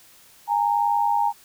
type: tone pair together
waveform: sine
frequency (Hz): 822 / 922.7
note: G#5 / A#5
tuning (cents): -18 / -18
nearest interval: major second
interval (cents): 200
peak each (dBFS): -21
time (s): 0.47-1.33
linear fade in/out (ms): 50
effects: white hiss -52 dBFS RMS until 1.44 s